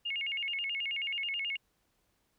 sine tone with vibrato, 2489 Hz, D#7, in tune, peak -32 dBFS, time 0.05-1.57 s, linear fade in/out 10 ms, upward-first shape square, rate 9.3 Hz, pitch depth 220 cents each way, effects pink hiss -75 dBFS RMS until 2.38 s

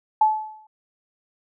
sine tone with exponential decay, 864 Hz, A5, 32 cents flat, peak -11 dBFS, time 0.21-0.67 s, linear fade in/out 5 ms, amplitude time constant 99 ms, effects none

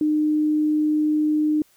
sine tone, 304.3 Hz, D#4, 38 cents flat, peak -17 dBFS, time 0.01-1.62 s, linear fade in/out 2 ms, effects white hiss -59 dBFS RMS until 1.76 s

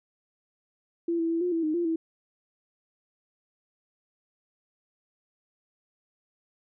sine tone with pitch steps, 338.3 / 329.9 / 332.1 / 356.5 / 330.1 / 309.5 / 345.1 / 325.8 Hz, E4 / E4 / E4 / F4 / E4 / D#4 / F4 / E4, +45 / +1 / +13 / +36 / +2 / -9 / -21 / -20 cents, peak -24 dBFS, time 1.08-1.96 s, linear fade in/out 5 ms, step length 110 ms, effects none

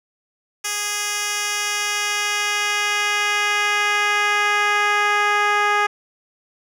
10% pulse tone with band-pass filter sweep, 413.6 Hz, G#4, 7 cents flat, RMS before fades -20 dBFS, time 0.64-5.87 s, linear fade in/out 10 ms, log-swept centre 7200 to 1200 Hz, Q 0.76, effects none

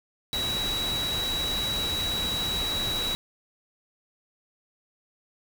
sine tone in noise, 3895 Hz, B7, 25 cents flat, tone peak -27 dBFS, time 0.33-3.15 s, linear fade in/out 0 ms, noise pink, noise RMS -33 dBFS, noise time 0.33-3.15 s, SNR +3 dB, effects none

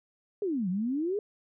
sine exponential two-way sweep, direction down then up, 430.8 to 174.61 to 430.8 Hz, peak -27 dBFS, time 0.42-1.19 s, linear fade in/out 2 ms, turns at 0.69 s, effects none

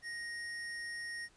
sine tone with sample-and-hold, 1874 Hz, A#6, 9 cents sharp, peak -39 dBFS, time 0.02-1.29 s, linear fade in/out 50 ms, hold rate 7350 Hz, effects pink hiss -66 dBFS RMS until 1.36 s + resampled to 22050 Hz

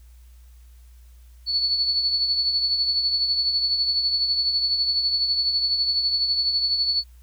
sine tone with tremolo, 4435 Hz, C#8, in tune, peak -17 dBFS, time 1.46-7.04 s, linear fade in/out 50 ms, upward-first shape triangle, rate 12 Hz, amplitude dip 55%, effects added 60 Hz sine -45 dBFS peak until 7.22 s + white hiss -62 dBFS RMS until 7.22 s

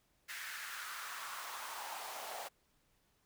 pink noise with high-pass filter sweep, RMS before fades -45 dBFS, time 0.28-2.49 s, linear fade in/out 20 ms, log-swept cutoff 1800 to 670 Hz, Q 3, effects pink hiss -75 dBFS RMS until 3.25 s

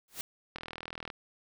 white noise with exponential growth, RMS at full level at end -34 dBFS, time 0.08-0.21 s, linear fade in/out 1 ms, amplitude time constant 28 ms
click train, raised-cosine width 0.3 ms, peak -23 dBFS, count 23, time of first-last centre 0.56-1.102 s, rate 40.6 Hz
effects none

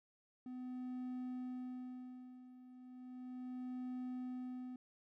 triangle tone with tremolo, 252.2 Hz, B3, 36 cents sharp, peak -39 dBFS, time 0.46-4.76 s, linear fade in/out 2 ms, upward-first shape sine, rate 0.35 Hz, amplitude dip 80%, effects none

